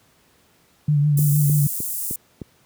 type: tone with vibrato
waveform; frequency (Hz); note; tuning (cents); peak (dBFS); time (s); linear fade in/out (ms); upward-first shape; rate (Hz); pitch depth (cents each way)
sine; 146.83; D3; 0; -14; 0.88-1.67; 5; triangle; 6.4; 50
type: high-pass noise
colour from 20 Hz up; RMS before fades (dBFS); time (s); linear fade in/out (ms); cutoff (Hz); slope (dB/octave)
pink; -27; 1.17-2.16; 5; 8900; 24
type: click train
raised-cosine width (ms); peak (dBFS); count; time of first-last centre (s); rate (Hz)
3; -17; 5; 1.19-2.417; 3.26
effects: pink hiss -58 dBFS RMS until 2.65 s + high-pass 80 Hz 12 dB/octave